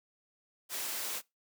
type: high-pass noise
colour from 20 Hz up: white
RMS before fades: -37 dBFS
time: 0.69-1.22 s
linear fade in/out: 50 ms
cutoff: 300 Hz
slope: 12 dB/octave
effects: noise-tail reverb RT60 0.2 s tail -22 dB re dry